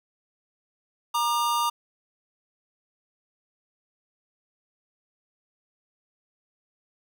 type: tone pair together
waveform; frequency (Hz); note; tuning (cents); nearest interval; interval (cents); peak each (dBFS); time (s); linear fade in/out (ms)
square; 942.2 / 1200; A#5 / D6; +18 / +37; major third; 419; -26; 1.14-1.7; 10
effects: none